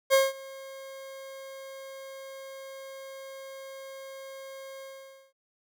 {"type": "tone with ADSR envelope", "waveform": "40% pulse", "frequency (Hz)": 538, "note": "C5", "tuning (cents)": 48, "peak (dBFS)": -16, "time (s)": [0.1, 5.33], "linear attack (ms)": 36, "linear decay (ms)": 190, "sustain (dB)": -24, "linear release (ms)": 510, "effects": []}